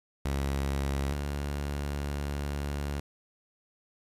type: tone pair in turn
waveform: sawtooth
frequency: 69.2 / 71.6 Hz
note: C#2 / D2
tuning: -2 / -43 cents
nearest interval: minor second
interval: 59 cents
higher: second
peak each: -24 / -27 dBFS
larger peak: first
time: 0.25-1.13 / 1.13-3 s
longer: second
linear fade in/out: 5 ms
effects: resampled to 32000 Hz + 9-bit